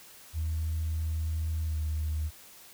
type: tone with pitch glide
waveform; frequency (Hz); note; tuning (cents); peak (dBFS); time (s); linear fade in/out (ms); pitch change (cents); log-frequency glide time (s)
sine; 79.7 to 77.16; D#2 to D#2; +42 to -14; -27; 0.33-2.31; 50; -56; 1.62-1.79
effects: tanh soft clip ceiling -24 dBFS + white hiss -52 dBFS RMS until 2.73 s